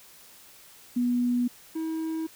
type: tone pair in turn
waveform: sine / triangle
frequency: 244.2 / 321.3 Hz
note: B3 / E4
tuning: -19 / -44 cents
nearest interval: perfect fourth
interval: 475 cents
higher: second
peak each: -22 / -26 dBFS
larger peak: first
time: 0.96-1.48 / 1.75-2.27 s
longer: neither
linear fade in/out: 10 ms
effects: white hiss -52 dBFS RMS until 2.35 s